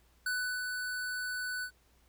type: tone with ADSR envelope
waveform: square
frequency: 1493 Hz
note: F#6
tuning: 15 cents sharp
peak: -31 dBFS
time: 0.26-1.71 s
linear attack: 4 ms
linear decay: 350 ms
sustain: -4 dB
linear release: 79 ms
effects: added 60 Hz sine -66 dBFS peak until 2.08 s + pink hiss -69 dBFS RMS until 2.08 s